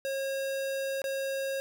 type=tone with dropouts; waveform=square; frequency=542 Hz; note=C#5; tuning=39 cents flat; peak=-31 dBFS; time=0.05-1.6 s; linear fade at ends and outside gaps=0 ms; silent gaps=1.018-1.041 s; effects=none